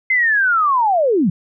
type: linear sweep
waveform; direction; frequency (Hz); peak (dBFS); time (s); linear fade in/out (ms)
sine; down; 2093 to 152.1; -12; 0.1-1.3; 5
effects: none

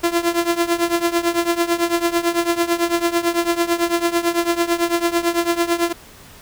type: tone with tremolo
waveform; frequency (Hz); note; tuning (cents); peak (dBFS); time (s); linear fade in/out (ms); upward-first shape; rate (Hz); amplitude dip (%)
sawtooth; 341.4; F4; -39; -9; 0.03-5.93; 10; triangle; 9; 90
effects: pink hiss -43 dBFS RMS until 6.41 s

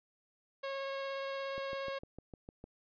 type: tone with vibrato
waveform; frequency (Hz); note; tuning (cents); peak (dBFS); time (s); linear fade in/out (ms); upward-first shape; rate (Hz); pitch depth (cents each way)
sawtooth; 546; C#5; -26; -33; 0.63-1.99; 10; sine; 17; 8
type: click train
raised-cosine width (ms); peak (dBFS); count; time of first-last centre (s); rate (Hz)
2; -34; 8; 1.58-2.641; 6.6
effects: resampled to 11025 Hz

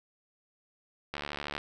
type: click train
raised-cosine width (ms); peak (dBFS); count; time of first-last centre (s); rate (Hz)
0.3; -19; 33; 1.14-1.58; 72.8
effects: none

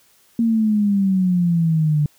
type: exponential sweep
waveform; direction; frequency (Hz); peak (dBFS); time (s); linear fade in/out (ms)
sine; down; 233.1 to 146.83; -14; 0.39-2.06; 2
effects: white hiss -56 dBFS RMS until 2.18 s

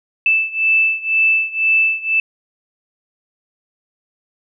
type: beating tone pair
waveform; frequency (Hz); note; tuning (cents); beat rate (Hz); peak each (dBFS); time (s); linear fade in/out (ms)
sine; 2637 / 2639; E7 / E7; 0 / +1; 2; -15 / -17; 0.26-2.2; 2
effects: none

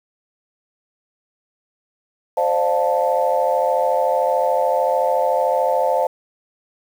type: chord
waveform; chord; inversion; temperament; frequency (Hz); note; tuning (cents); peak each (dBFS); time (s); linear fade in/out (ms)
sine; D minor seventh; third; equal with one note detuned; 523.3 / 596.9 / 698.5 / 880; C5 / D5 / F5 / A5; 0 / +28 / 0 / 0; -19 / -21 / -21 / -21; 2.37-6.07; 5
effects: tanh soft clip ceiling -5 dBFS + 7-bit

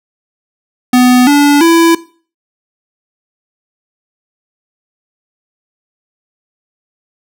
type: tone with pitch steps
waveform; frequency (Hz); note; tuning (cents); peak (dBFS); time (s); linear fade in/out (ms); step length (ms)
square; 249.5 / 288.3 / 333; B3 / D4 / E4; +18 / -32 / +18; -5; 0.93-1.95; 5; 340
effects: noise-tail reverb RT60 0.4 s tail -19 dB re dry

